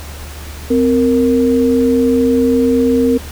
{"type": "tone pair together", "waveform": "sine", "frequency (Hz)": [258.1, 464.3], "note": ["C4", "A#4"], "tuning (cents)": [-23, -7], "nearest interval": "minor seventh", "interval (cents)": 1016, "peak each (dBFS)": [-11, -13], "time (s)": [0.7, 3.18], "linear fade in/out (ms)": 10, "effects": ["added 74 Hz sine -28 dBFS peak until 3.31 s", "pink hiss -33 dBFS RMS until 3.31 s"]}